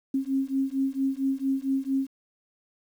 sine beating tone pair, 267.3 / 271.7 Hz, C4 / C#4, +37 / -35 cents, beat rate 4.4 Hz, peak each -27 dBFS, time 0.14-2.07 s, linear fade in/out 5 ms, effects 9-bit

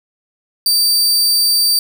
sawtooth tone, 4645 Hz, D8, 20 cents flat, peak -8 dBFS, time 0.66-1.79 s, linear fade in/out 2 ms, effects none

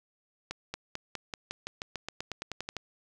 accelerating click train, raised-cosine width 0.2 ms, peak -18 dBFS, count 17, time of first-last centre 0.51-2.767 s, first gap 230 ms, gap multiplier 0.93, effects none

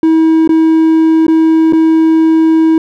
triangle tone with dropouts, 321.4 Hz, E4, 44 cents flat, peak -3 dBFS, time 0.03-2.78 s, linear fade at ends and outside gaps 2 ms, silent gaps 0.476-0.492 / 1.267-1.281 / 1.725-1.732 s, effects none

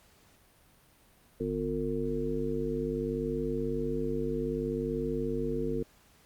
harmonic tone with a mistuned harmonic, 50.3 Hz, G1, 45 cents sharp, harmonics 1 / 3 / 5 / 7 / 9, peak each -39 / -38 / -35 / -36 / -33 dBFS, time 1.4-5.83 s, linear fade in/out 5 ms, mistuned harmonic 1, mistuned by +61 cents, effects pink hiss -62 dBFS RMS until 6.25 s + Opus 48 kbps

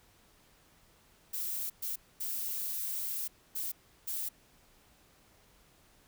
violet noise bursts at uneven times, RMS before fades -36 dBFS, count 5, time 1.33-1.7 / 1.82-1.96 / 2.2-3.28 / 3.55-3.72 / 4.07-4.29 s, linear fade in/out 10 ms, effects pink hiss -64 dBFS RMS until 6.07 s

